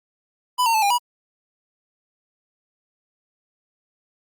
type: tone with pitch steps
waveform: square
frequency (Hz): 996 / 914 / 874 / 806 / 970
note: B5 / A#5 / A5 / G5 / B5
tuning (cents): +14 / -34 / -12 / +48 / -31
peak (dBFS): -17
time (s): 0.58-0.985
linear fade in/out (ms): 20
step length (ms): 81
effects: Opus 48 kbps